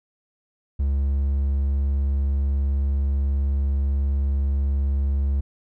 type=tone; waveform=triangle; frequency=69.3 Hz; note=C#2; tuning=in tune; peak=-17 dBFS; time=0.79-5.41 s; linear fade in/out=10 ms; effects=none